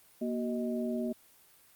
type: tone cluster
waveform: sine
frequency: 236.6 / 377.7 / 625 Hz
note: A#3 / F#4 / D#5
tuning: +26 / +36 / +8 cents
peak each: -32 / -37 / -38 dBFS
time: 0.21-1.13 s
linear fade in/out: 10 ms
effects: white hiss -61 dBFS RMS until 1.75 s + Opus 32 kbps